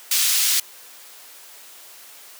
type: high-pass noise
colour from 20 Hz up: pink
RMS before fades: -19 dBFS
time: 0.11-0.6 s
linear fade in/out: 5 ms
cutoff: 3700 Hz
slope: 12 dB/octave
effects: white hiss -44 dBFS RMS until 2.39 s + high-pass 400 Hz 12 dB/octave